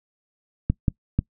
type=clicks; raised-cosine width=5 ms; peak=-7 dBFS; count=3; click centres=0.7 / 0.882 / 1.19 s; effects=noise-tail reverb RT60 0.1 s tail -23 dB re dry